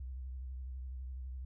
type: tone with vibrato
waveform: sine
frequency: 64.2 Hz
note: C2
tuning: 32 cents flat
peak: -40 dBFS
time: 0-1.45 s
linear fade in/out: 5 ms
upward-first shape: triangle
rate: 12 Hz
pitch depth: 85 cents each way
effects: none